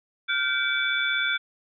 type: tone cluster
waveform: sine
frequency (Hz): 1411 / 1547 / 2297 / 3475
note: F6 / G6 / D7 / A7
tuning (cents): +17 / -23 / -39 / -22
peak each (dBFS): -28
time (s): 0.28-1.38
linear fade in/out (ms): 20
effects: none